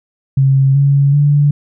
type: tone with pitch steps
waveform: sine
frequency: 135.4 / 140.17 / 145.12 Hz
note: C#3 / C#3 / D3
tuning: -40 / +20 / -20 cents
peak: -7 dBFS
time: 0.37-1.51 s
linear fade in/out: 5 ms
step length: 380 ms
effects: none